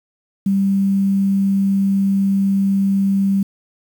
sine tone with quantisation, 196 Hz, G3, in tune, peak -13 dBFS, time 0.46-3.43 s, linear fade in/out 5 ms, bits 7, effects none

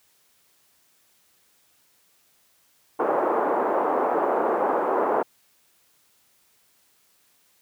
pink band-pass noise, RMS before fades -23 dBFS, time 2.99-5.23 s, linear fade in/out 10 ms, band 360 to 1100 Hz, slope 24 dB/octave, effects white hiss -63 dBFS RMS until 7.61 s + high-pass 60 Hz 12 dB/octave

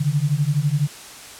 sine beating tone pair, 140 / 152 Hz, C#3 / D#3, +18 / -40 cents, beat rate 12 Hz, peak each -20 dBFS, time 0-0.88 s, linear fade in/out 10 ms, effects white hiss -39 dBFS RMS until 1.39 s + low-pass 10000 Hz 12 dB/octave

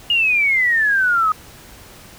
sine exponential sweep, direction down, 2878 to 1244.5 Hz, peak -13 dBFS, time 0.1-1.32 s, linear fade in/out 2 ms, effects pink hiss -42 dBFS RMS until 2.18 s

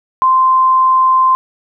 sine tone, 1041 Hz, C6, 9 cents flat, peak -7 dBFS, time 0.22-1.35 s, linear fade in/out 0 ms, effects none

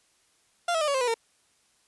30% pulse tone with pitch steps, 694 / 647.5 / 604.2 / 563.7 / 526 / 490.7 / 457.9 Hz, F5 / E5 / D5 / C#5 / C5 / B4 / A#4, -11 / -31 / +49 / +29 / +9 / -11 / -31 cents, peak -21 dBFS, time 0.68-1.142 s, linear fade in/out 5 ms, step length 66 ms, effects white hiss -66 dBFS RMS until 1.87 s + resampled to 24000 Hz

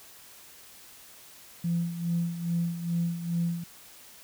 sine tone with tremolo, 170.3 Hz, F3, 43 cents flat, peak -23 dBFS, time 1.64-3.64 s, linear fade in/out 5 ms, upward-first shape sine, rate 2.4 Hz, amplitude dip 70%, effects tanh soft clip ceiling -19 dBFS + white hiss -51 dBFS RMS until 4.23 s

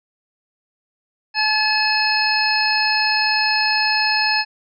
harmonic tone, 859 Hz, A5, 42 cents flat, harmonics 1 / 2 / 3 / 5 / 6, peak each -22 / -22 / -22 / -22 / -22 dBFS, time 1.34-4.45 s, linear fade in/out 50 ms, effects none

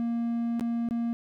triangle tone with dropouts, 233.7 Hz, A#3, 5 cents sharp, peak -24 dBFS, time 0-1.13 s, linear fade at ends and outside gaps 0 ms, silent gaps 0.596-0.609 / 0.888-0.909 s, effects none

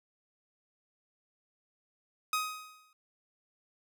sawtooth tone with exponential decay, 1256 Hz, D#6, 16 cents sharp, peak -23 dBFS, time 2.33-2.93 s, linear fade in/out 2 ms, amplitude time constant 130 ms, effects none

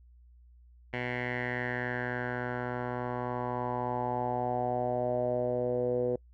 10% pulse tone with low-pass filter sweep, 123.47 Hz, B2, in tune, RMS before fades -32 dBFS, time 0.93-6.16 s, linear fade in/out 5 ms, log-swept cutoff 2300 to 470 Hz, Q 5, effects noise-tail reverb RT60 0.1 s tail -25 dB re dry + added 60 Hz sine -54 dBFS peak until 6.33 s

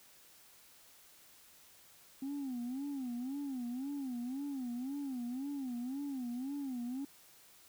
sine tone with vibrato, 261.6 Hz, C4, in tune, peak -35 dBFS, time 2.22-7.05 s, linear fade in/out 5 ms, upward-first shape sine, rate 1.9 Hz, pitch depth 160 cents each way, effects tanh soft clip ceiling -35 dBFS + white hiss -61 dBFS RMS until 7.68 s

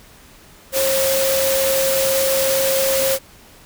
sine tone in noise, 537 Hz, C5, 45 cents sharp, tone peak -17 dBFS, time 0.72-3.19 s, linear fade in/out 50 ms, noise white, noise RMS -21 dBFS, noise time 0.72-3.19 s, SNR +1 dB, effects pink hiss -46 dBFS RMS until 3.65 s

